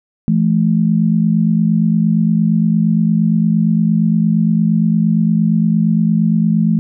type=tone pair together; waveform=sine; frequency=167.84 / 216.5 Hz; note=E3 / A3; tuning=+31 / -28 cents; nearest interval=major third; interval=441 cents; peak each=-13 dBFS; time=0.28-6.79 s; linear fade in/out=0 ms; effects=none